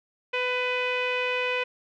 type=tone with low-pass filter; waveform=sawtooth; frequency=499.3 Hz; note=B4; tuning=19 cents sharp; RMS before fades=-27 dBFS; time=0.33-1.64 s; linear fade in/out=10 ms; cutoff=2600 Hz; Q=5.3; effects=none